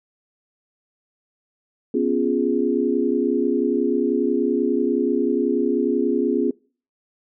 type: chord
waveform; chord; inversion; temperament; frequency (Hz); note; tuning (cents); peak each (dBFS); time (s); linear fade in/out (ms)
sine; C# dominant seventh; third; equal; 246.9 / 277.2 / 349.2 / 415.3; B3 / C#4 / E#4 / G#4; 0 / 0 / 0 / 0; -23; 1.94-6.51; 5
effects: noise-tail reverb RT60 0.4 s tail -23 dB re dry